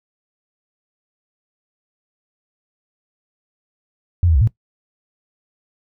sine tone with pitch steps, 87.6 / 80.8 / 65.3 / 111.1 Hz, F2 / E2 / C2 / A2, +6 / -34 / -3 / +17 cents, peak -11 dBFS, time 4.23-4.474 s, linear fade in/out 0 ms, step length 61 ms, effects noise-tail reverb RT60 0.1 s tail -19 dB re dry

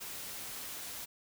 white noise, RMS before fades -43 dBFS, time 0-1.06 s, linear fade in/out 20 ms, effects none

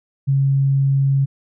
sine tone, 137.1 Hz, C#3, 19 cents flat, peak -13 dBFS, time 0.27-1.26 s, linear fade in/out 20 ms, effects none

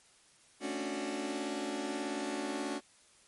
sawtooth chord, D major seventh, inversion second, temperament just, 220.2 / 275.3 / 293.7 / 367.1 Hz, A3 / C#4 / D4 / F#4, +2 / -12 / 0 / -14 cents, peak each -39 / -36 / -35 / -36 dBFS, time 0.6-2.81 s, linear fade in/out 50 ms, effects white hiss -63 dBFS RMS until 3.27 s + MP3 48 kbps

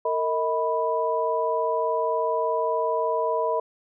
sine tone cluster, 457.4 / 634 / 987 Hz, A#4 / D#5 / B5, -33 / +32 / -1 cents, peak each -26 dBFS, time 0.05-3.6 s, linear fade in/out 5 ms, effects none

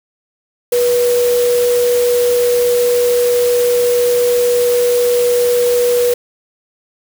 sine tone in noise, 485.8 Hz, B4, 29 cents flat, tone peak -10 dBFS, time 0.72-6.14 s, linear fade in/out 5 ms, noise white, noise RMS -24 dBFS, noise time 0.72-6.14 s, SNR +11 dB, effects none

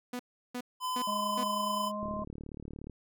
sawtooth tone bursts, 246.9 Hz, B3, in tune, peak -31 dBFS, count 4, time 0.13-1.436 s, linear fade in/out 5 ms, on 64 ms, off 350 ms
square tone, 1014 Hz, B5, 45 cents sharp, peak -32 dBFS, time 0.8-1.92 s, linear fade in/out 50 ms
harmonic tone, 208.7 Hz, G#3, 9 cents sharp, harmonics 1 / 3 / 5, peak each -38 / -38 / -38 dBFS, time 1.07-2.24 s, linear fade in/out 5 ms
click train, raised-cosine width 3 ms, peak -30 dBFS, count 33, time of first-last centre 2.03-2.897 s, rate 36.9 Hz
effects none

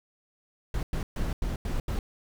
brown noise bursts at uneven times, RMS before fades -29 dBFS, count 6, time 0.74-0.83 / 0.93-1.03 / 1.16-1.33 / 1.42-1.56 / 1.65-1.8 / 1.88-1.99 s, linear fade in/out 2 ms, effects none

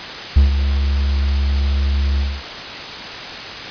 triangle tone with ADSR envelope, 69.3 Hz, C#2, in tune, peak -3 dBFS, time 0.36-2.43 s, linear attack 8 ms, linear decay 130 ms, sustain -9 dB, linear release 240 ms, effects white hiss -28 dBFS RMS until 3.7 s + resampled to 11025 Hz

